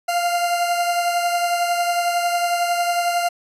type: beating tone pair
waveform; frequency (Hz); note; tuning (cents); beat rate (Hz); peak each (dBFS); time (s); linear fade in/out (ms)
40% pulse; 696 / 707; F5 / F5; -6 / +21; 11; -18 / -26; 0.08-3.29; 10
effects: resampled to 32000 Hz